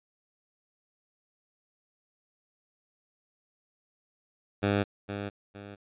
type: tone with echo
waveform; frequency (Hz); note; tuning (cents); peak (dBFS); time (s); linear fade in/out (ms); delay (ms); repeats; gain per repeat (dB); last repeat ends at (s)
10% pulse; 101.1; G#2; -46; -16; 4.62-4.84; 20; 460; 2; -9; 5.76
effects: resampled to 8000 Hz